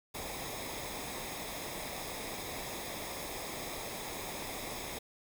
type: noise with comb filter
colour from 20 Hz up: pink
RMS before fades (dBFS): -41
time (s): 0.14-4.99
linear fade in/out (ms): 10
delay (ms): 0.68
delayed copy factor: -0.6
effects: none

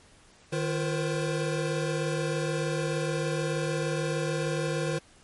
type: tone cluster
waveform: square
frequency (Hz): 153.9 / 345.1 / 478.4 / 525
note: D#3 / F4 / A#4 / C5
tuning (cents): -19 / -21 / +45 / +6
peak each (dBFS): -31 / -35 / -35 / -34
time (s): 0.52-4.99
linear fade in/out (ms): 10
effects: pink hiss -57 dBFS RMS until 5.23 s + MP3 48 kbps

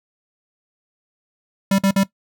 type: tone bursts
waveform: square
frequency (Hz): 195.3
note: G3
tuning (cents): -6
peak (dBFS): -14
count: 3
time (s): 1.71-2.035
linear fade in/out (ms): 5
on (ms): 75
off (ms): 50
effects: noise-tail reverb RT60 0.1 s tail -18 dB re dry

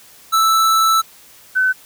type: tone pair in turn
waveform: square / sine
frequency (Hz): 1318.5 / 1515.3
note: E6 / F#6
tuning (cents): 0 / +41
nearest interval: major second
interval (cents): 241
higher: second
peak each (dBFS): -12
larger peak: neither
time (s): 0.32-1.02 / 1.55-1.73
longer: first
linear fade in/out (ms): 20
effects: white hiss -45 dBFS RMS until 1.85 s

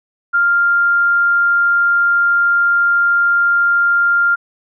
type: tone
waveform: sine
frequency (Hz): 1396.9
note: F6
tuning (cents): 0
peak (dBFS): -10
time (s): 0.33-4.36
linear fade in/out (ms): 20
effects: none

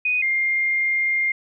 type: tone pair in turn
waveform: sine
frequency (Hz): 2489 / 2114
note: D#7 / C7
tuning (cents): 0 / +17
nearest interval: minor third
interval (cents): 283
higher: first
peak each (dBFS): -18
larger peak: neither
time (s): 0.05-0.22 / 0.22-1.32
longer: second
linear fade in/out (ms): 5
effects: none

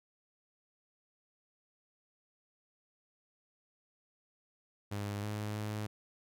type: tone with pitch steps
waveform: sawtooth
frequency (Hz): 102.1 / 105.3 / 106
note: G#2 / G#2 / G#2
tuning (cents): -29 / +24 / +36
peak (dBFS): -32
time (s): 4.91-5.87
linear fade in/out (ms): 10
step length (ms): 320
effects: none

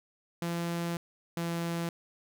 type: tone pair in turn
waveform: sawtooth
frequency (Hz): 170.4 / 169.03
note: F3 / E3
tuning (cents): -42 / +44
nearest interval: unison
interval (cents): 14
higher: first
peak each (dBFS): -27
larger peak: neither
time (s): 0.42-0.97 / 1.37-1.89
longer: first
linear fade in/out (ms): 2
effects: none

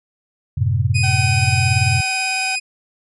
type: chord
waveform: sine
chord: F# diminished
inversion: none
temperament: equal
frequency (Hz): 92.5 / 110 / 130.81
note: F#2 / A2 / C3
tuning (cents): 0 / 0 / 0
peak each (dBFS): -19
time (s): 0.57-2.01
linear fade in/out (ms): 10
type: tone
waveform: sawtooth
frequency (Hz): 2489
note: D#7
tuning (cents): 0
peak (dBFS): -16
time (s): 0.94-2.6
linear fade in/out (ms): 20
type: tone with vibrato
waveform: sawtooth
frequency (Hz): 762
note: G5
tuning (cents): -49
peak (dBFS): -20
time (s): 1.03-2.56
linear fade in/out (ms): 10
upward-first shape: triangle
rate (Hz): 18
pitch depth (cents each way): 14
effects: resampled to 24000 Hz

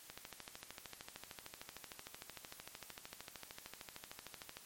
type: click train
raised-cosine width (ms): 0.2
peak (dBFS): -29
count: 60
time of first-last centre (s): 0.1-4.57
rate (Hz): 13.2
effects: white hiss -58 dBFS RMS until 4.65 s + MP3 64 kbps

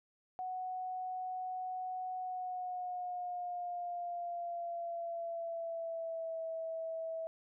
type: tone with pitch glide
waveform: sine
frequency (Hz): 740 to 651.7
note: F#5 to E5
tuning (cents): 0 to -20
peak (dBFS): -37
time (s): 0.39-7.27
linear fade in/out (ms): 0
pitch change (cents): -220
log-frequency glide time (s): 2.17-6.42
effects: none

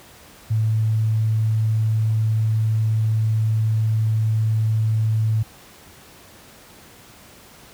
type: tone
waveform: sine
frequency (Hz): 110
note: A2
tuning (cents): 0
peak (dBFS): -16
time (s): 0.5-5.43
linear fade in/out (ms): 10
effects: pink hiss -46 dBFS RMS until 7.73 s + high-pass 60 Hz 12 dB/octave

